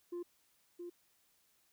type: tone with echo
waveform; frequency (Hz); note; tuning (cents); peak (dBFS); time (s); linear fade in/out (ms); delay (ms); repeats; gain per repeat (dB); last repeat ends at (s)
sine; 349.2; F4; 0; -36; 0.12-0.23; 10; 670; 1; -6; 0.9
effects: tanh soft clip ceiling -38 dBFS + white hiss -73 dBFS RMS until 1.72 s